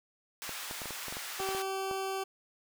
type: high-pass noise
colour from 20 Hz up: pink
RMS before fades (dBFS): -41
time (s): 0.42-1.62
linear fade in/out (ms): 0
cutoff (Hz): 1200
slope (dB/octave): 12
type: clicks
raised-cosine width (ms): 1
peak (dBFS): -27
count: 12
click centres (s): 0.493 / 0.711 / 0.818 / 0.857 / 0.907 / 1.083 / 1.125 / 1.169 / 1.402 / 1.489 / 1.549 / 1.912
type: tone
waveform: 20% pulse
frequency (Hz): 385.2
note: G4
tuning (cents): -30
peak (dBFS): -28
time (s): 1.39-2.24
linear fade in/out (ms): 10
effects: none